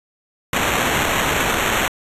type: noise with sample-and-hold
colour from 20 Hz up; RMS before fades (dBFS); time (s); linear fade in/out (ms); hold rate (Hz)
white; -19; 0.53-1.88; 2; 4900
effects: resampled to 32000 Hz